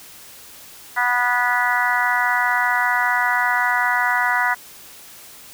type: harmonic tone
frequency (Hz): 245.1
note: B3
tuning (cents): -13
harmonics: 3 / 4 / 5 / 6 / 7 / 8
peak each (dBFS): -25 / -22 / -27 / -22 / -25 / -22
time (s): 0.96-4.55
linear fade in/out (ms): 20
effects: white hiss -42 dBFS RMS until 5.53 s